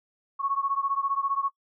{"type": "beating tone pair", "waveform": "sine", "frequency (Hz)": [1100, 1115], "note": ["C#6", "C#6"], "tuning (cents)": [-14, 10], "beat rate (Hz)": 15, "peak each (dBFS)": [-27, -28], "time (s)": [0.39, 1.5], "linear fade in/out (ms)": 20, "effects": ["noise-tail reverb RT60 0.1 s tail -23 dB re dry"]}